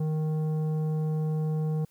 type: tone with tanh clipping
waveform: triangle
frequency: 155.5 Hz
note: D#3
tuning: 1 cent flat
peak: -27 dBFS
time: 0-1.85 s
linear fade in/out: 5 ms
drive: 14 dB
effects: white hiss -66 dBFS RMS until 1.9 s